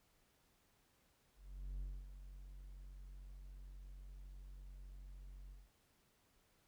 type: tone with ADSR envelope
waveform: triangle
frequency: 46.69 Hz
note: F#1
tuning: 16 cents sharp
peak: -39 dBFS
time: 1.35-5.7 s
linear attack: 450 ms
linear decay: 260 ms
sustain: -10 dB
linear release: 200 ms
effects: pink hiss -75 dBFS RMS until 6.67 s